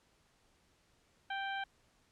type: harmonic tone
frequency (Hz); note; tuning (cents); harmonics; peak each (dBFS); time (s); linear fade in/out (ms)
784; G5; 0; 1 / 2 / 3 / 4 / 5; -39 / -40 / -48 / -47 / -56; 1.3-1.64; 5
effects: pink hiss -71 dBFS RMS until 2.11 s + low-pass 9000 Hz 12 dB/octave